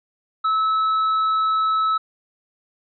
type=tone with tanh clipping; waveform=triangle; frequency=1300 Hz; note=E6; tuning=24 cents flat; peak=-18 dBFS; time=0.44-1.98 s; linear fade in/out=10 ms; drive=9 dB; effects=resampled to 11025 Hz